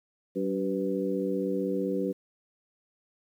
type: harmonic tone with a mistuned harmonic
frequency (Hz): 95.4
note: G2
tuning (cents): -47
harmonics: 2 / 3 / 4 / 5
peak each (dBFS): -32 / -32 / -32 / -32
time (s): 0.35-2.13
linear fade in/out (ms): 20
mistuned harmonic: 5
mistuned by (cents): +52
effects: 10-bit